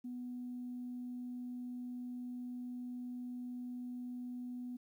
sine tone, 246.9 Hz, B3, in tune, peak -40 dBFS, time 0.04-4.77 s, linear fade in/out 10 ms, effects tanh soft clip ceiling -36 dBFS + 12-bit

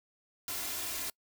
white noise with comb filter, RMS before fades -37 dBFS, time 0.48-1.1 s, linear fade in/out 2 ms, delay 2.9 ms, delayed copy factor +0.55, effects noise-tail reverb RT60 0.1 s tail -26 dB re dry

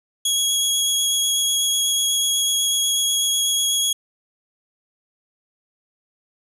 20% pulse tone with vibrato, 3322 Hz, G#7, in tune, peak -12 dBFS, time 0.25-3.93 s, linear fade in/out 5 ms, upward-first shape sine, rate 8.1 Hz, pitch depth 9 cents each way, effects none

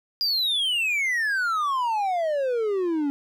triangle exponential sweep, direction down, 4900 to 277.2 Hz, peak -20 dBFS, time 0.21-3.1 s, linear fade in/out 0 ms, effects none

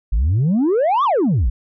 sine exponential two-way sweep, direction up then down, 46.72 to 1209 to 46.72 Hz, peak -11 dBFS, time 0.12-1.5 s, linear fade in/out 10 ms, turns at 1.04 s, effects tanh soft clip ceiling -12 dBFS

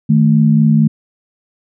sine tone pair together, 155.21 / 219.5 Hz, D#3 / A3, -4 / -4 cents, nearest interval tritone, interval 600 cents, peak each -10 dBFS, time 0.09-0.88 s, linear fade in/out 10 ms, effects none

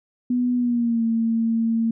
sine tone with pitch glide, 246.6 to 227.4 Hz, B3 to A#3, -2 to -43 cents, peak -18 dBFS, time 0.3-1.91 s, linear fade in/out 5 ms, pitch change -141 cents, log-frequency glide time 0.56-1.04 s, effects none

